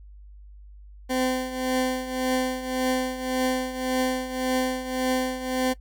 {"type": "tone with tremolo", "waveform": "20% pulse", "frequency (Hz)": 256.9, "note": "C4", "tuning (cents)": -32, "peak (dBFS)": -16, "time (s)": [1.09, 5.74], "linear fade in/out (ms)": 20, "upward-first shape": "triangle", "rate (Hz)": 1.8, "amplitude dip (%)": 75, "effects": ["noise-tail reverb RT60 0.1 s tail -20 dB re dry", "added 50 Hz sine -43 dBFS peak until 5.8 s"]}